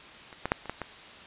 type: clicks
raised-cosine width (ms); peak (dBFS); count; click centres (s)
0.5; -30 / -14 / -7 / -28 / -17 / -18; 6; 0.328 / 0.456 / 0.519 / 0.657 / 0.696 / 0.817
effects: white hiss -47 dBFS RMS until 1.26 s + resampled to 8000 Hz